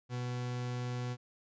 40% pulse tone, 123.47 Hz, B2, in tune, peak -34 dBFS, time 0.09-1.17 s, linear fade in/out 50 ms, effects resampled to 16000 Hz

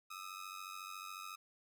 sawtooth ring-modulated tone, 1266 Hz, D#6, 30 cents sharp, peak -39 dBFS, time 0.1-1.36 s, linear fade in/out 10 ms, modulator 47 Hz, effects none

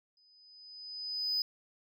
sine tone with exponential growth, 5000 Hz, D#8, 8 cents sharp, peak -25 dBFS, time 0.17-1.42 s, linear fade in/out 2 ms, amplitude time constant 270 ms, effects tanh soft clip ceiling -27 dBFS

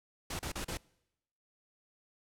pink noise bursts, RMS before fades -38 dBFS, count 4, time 0.3-0.773 s, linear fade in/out 5 ms, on 92 ms, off 35 ms, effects noise-tail reverb RT60 0.9 s tail -25 dB re dry + low-pass 12000 Hz 12 dB/octave

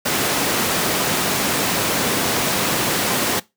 pink high-pass noise, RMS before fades -20 dBFS, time 0.05-3.4 s, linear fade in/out 10 ms, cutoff 170 Hz, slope 12 dB/octave, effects noise-tail reverb RT60 0.2 s tail -20 dB re dry

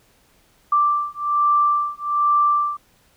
sine beating tone pair, 1174.7 / 1175.9 Hz, D6 / D6, 0 / +2 cents, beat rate 1.2 Hz, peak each -19 dBFS, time 0.72-2.77 s, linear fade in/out 5 ms, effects pink hiss -58 dBFS RMS until 3.16 s

